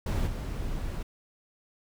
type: noise with level steps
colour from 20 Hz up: brown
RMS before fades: -27 / -33 dBFS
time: 0.06-1.03 s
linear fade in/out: 5 ms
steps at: 0.26 s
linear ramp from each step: 20 ms
effects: none